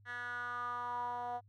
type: tone with band-pass filter sweep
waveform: 10% pulse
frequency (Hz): 243.1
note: B3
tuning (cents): -27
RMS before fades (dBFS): -40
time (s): 0.05-1.41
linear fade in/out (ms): 50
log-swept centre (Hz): 1800 to 750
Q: 5.7
effects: added 102 Hz sine -60 dBFS peak until 1.48 s